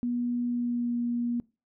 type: tone with pitch glide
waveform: sine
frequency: 242.1 to 238.9 Hz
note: B3 to A#3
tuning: -34 to +43 cents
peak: -26 dBFS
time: 0.03-1.4 s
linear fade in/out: 0 ms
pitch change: -23 cents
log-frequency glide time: 0.46-0.98 s
effects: noise-tail reverb RT60 0.3 s tail -23 dB re dry